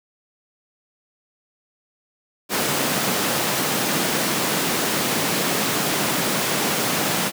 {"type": "high-pass noise", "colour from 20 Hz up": "pink", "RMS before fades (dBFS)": -22, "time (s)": [2.49, 7.32], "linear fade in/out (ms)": 50, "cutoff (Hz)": 150, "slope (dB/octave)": 24, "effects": []}